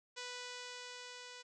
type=tone with level ramp; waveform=5% pulse; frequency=493.9 Hz; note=B4; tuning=in tune; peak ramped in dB=-31 to -38 dBFS; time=0.16-1.43 s; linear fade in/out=20 ms; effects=resampled to 22050 Hz